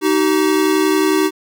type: tone pair together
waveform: square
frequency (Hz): 311.1 / 382.3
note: D#4 / G4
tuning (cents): 0 / -43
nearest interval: major third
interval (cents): 357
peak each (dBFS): -16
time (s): 0.01-1.31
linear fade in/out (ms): 50
effects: none